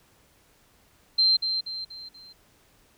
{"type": "tone with echo", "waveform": "sine", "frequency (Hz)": 4137, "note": "C8", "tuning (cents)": -20, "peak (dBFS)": -17, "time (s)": [1.18, 1.37], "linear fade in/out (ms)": 10, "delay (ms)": 240, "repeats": 4, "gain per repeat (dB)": -7, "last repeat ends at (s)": 2.33, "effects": ["pink hiss -61 dBFS RMS until 2.97 s"]}